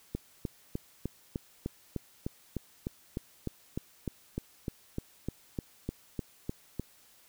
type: click train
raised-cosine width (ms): 3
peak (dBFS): -20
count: 23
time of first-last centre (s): 0.15-6.797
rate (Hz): 3.31
effects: white hiss -61 dBFS RMS until 7.28 s